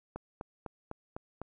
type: click train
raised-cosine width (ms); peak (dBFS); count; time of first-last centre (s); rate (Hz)
1; -25; 6; 0.16-1.416; 3.98
effects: none